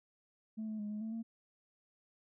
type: tone with pitch steps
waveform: sine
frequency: 218.8 / 216.5 / 208.3 / 211.3 / 221.5 / 227.1 Hz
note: A3 / A3 / G#3 / G#3 / A3 / A#3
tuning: -9 / -28 / +5 / +30 / +12 / -45 cents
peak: -36 dBFS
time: 0.57-1.23 s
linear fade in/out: 20 ms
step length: 110 ms
effects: tanh soft clip ceiling -35 dBFS